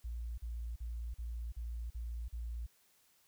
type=tone bursts; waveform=sine; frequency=58 Hz; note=A#1; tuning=8 cents flat; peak=-38 dBFS; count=7; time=0.04-2.666 s; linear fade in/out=10 ms; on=340 ms; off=41 ms; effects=white hiss -70 dBFS RMS until 3.27 s